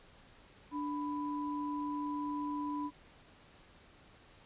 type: tone pair together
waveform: sine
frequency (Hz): 293.7 / 993.6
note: D4 / B5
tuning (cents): 0 / +10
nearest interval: octave + major sixth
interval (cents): 2110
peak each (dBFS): -36 / -39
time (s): 0.71-2.91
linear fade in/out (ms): 50
effects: pink hiss -60 dBFS RMS until 4.45 s + resampled to 8000 Hz